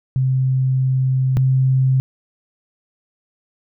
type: tone pair in turn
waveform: sine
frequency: 130.81 / 131.35 Hz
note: C3 / C3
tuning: 0 / +7 cents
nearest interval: unison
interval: 7 cents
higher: second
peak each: -14 / -12 dBFS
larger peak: second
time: 0.16-1.37 / 1.37-2 s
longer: first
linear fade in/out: 0 ms
effects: none